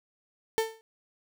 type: tone with exponential decay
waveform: 35% pulse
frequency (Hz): 446.1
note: A4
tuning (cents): +24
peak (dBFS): -19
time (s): 0.58-0.81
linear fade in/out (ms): 0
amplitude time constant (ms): 50
effects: none